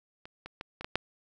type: clicks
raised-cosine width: 0.3 ms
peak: -29 / -26 / -22 / -24 / -19 / -10 dBFS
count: 6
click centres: 0.255 / 0.46 / 0.611 / 0.81 / 0.845 / 0.956 s
effects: none